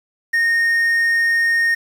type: tone with quantisation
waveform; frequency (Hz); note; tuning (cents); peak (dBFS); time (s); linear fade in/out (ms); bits
triangle; 1847; A#6; -16; -12; 0.33-1.75; 10; 7
effects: none